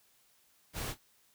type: noise with echo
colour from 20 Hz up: pink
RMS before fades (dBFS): -38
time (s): 0.73-0.95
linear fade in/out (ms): 50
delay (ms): 29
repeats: 1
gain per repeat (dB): -15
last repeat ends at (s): 0.979
effects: white hiss -68 dBFS RMS until 1.34 s